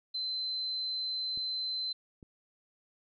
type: tone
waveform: sine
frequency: 4070 Hz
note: C8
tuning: 49 cents flat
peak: -32 dBFS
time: 0.14-1.93 s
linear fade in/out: 10 ms
type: clicks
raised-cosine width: 3 ms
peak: -38 dBFS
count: 2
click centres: 1.375 / 2.228 s
effects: none